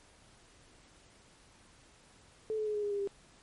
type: tone with pitch steps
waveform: sine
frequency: 436.1 / 429.6 / 423.2 / 416.9 / 410.7 / 404.6 / 398.5 Hz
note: A4 / A4 / G#4 / G#4 / G#4 / G#4 / G4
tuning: -15 / -41 / +33 / +7 / -19 / -45 / +28 cents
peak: -31 dBFS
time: 2.5-3.074 s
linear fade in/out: 0 ms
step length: 82 ms
effects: pink hiss -61 dBFS RMS until 3.42 s + MP3 48 kbps